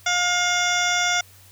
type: harmonic tone with a mistuned harmonic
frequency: 711 Hz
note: F5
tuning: 31 cents sharp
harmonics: 1 / 2 / 3 / 4 / 5 / 7 / 8 / 9 / 10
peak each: -26 / -24 / -25 / -33 / -26 / -36 / -28 / -33 / -35 dBFS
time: 0.06-1.21 s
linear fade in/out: 5 ms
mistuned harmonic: 5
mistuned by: -33 cents
effects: added 95 Hz sine -51 dBFS peak until 1.51 s + white hiss -51 dBFS RMS until 1.51 s

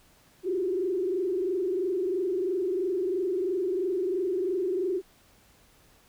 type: tone with frequency modulation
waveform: sine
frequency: 370 Hz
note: F#4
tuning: in tune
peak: -25 dBFS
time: 0.43-5.02 s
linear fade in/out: 50 ms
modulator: 23 Hz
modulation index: 1.2
effects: pink hiss -60 dBFS RMS until 6.08 s

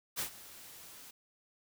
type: noise with ADSR envelope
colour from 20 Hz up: white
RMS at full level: -34 dBFS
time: 0.16-1.11 s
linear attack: 35 ms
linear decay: 100 ms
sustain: -18 dB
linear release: 9 ms
effects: none

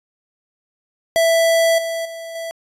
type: tone with level steps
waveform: square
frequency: 661 Hz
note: E5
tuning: 5 cents sharp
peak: -13 / -22 / -30 / -26 dBFS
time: 1.16-2.51 s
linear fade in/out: 0 ms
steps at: 1.78 / 2.05 / 2.35 s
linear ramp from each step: 5 ms
effects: resampled to 32000 Hz

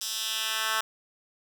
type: tone with high-pass filter sweep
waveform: 10% pulse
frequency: 220 Hz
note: A3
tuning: in tune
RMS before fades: -30 dBFS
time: 0.01-0.81 s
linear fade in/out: 5 ms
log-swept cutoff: 5100 to 1400 Hz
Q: 1.4
effects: none

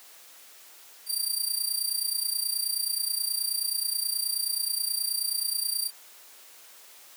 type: tone with amplitude modulation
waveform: 15% pulse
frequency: 4700 Hz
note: D8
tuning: 1 cent sharp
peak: -17 dBFS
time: 1.06-5.91 s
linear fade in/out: 50 ms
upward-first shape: sine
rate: 29.4 Hz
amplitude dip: 75%
effects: white hiss -51 dBFS RMS until 7.16 s + high-pass 400 Hz 12 dB/octave

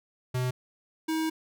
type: tone pair in turn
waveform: square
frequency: 126.5 / 318.8 Hz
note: B2 / D#4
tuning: +42 / +42 cents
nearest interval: octave + major third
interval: 1600 cents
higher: second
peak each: -27 / -27 dBFS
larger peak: neither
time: 0.34-0.51 / 1.08-1.3 s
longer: second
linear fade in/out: 10 ms
effects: none

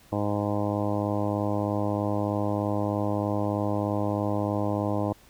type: harmonic tone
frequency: 103.2 Hz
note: G#2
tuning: 10 cents flat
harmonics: 1 / 2 / 3 / 4 / 5 / 6 / 7 / 8 / 9 / 10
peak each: -30 / -32 / -30 / -38 / -33 / -33 / -38 / -37 / -39 / -40 dBFS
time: 0.12-5.13 s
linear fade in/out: 5 ms
effects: pink hiss -56 dBFS RMS until 5.29 s

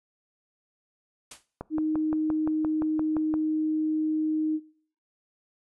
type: noise with exponential decay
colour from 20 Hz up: white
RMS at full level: -37 dBFS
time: 1.31-1.46 s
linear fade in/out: 5 ms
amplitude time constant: 31 ms
type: click train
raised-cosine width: 1 ms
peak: -20 dBFS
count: 11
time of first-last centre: 1.61-3.34 s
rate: 5.78 Hz
type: tone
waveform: sine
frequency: 311.1 Hz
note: D#4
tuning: in tune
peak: -24 dBFS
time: 1.7-4.6 s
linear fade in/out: 50 ms
effects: noise-tail reverb RT60 0.6 s tail -22 dB re dry + resampled to 24000 Hz

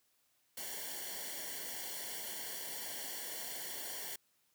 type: noise with comb filter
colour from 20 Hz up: white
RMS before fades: -43 dBFS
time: 0.57-4.16 s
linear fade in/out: 5 ms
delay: 0.79 ms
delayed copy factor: -0.85
effects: white hiss -75 dBFS RMS until 4.54 s + high-pass 60 Hz 12 dB/octave

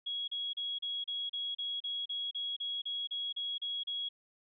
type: tone bursts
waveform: sine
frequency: 3322 Hz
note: G#7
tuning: in tune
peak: -34 dBFS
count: 16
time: 0.06-4.09 s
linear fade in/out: 10 ms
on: 220 ms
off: 34 ms
effects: none

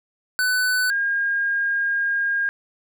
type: tone pair in turn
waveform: square / sine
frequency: 1500 / 1618.9 Hz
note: F#6 / G#6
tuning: +23 / -45 cents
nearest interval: minor second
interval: 132 cents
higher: second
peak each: -19 dBFS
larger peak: neither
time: 0.39-0.9 / 0.9-2.49 s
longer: second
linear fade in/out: 0 ms
effects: none

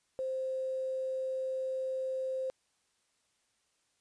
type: tone with quantisation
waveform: sine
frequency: 523.3 Hz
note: C5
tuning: in tune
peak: -32 dBFS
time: 0.19-2.5 s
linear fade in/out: 0 ms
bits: 10
effects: white hiss -75 dBFS RMS until 4 s + resampled to 22050 Hz

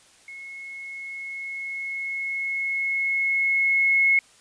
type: tone with level ramp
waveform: sine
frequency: 2177 Hz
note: C#7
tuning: 32 cents flat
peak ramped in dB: -37 to -15 dBFS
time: 0.28-4.19 s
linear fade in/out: 2 ms
effects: white hiss -55 dBFS RMS until 4.4 s + resampled to 22050 Hz

